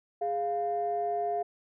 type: tone pair together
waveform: sine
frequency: 413.1 / 698.5 Hz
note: G#4 / F5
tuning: -9 / 0 cents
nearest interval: major sixth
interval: 909 cents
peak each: -32 / -28 dBFS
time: 0.21-1.43 s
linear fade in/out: 10 ms
effects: tanh soft clip ceiling -21 dBFS